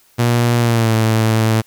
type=tone with pitch glide; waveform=sawtooth; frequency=119.2 to 111.22 Hz; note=A#2 to A2; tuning=+39 to +19 cents; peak=-8 dBFS; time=0.18-1.62 s; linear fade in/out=20 ms; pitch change=-120 cents; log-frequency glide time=0.59-0.96 s; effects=white hiss -53 dBFS RMS until 1.66 s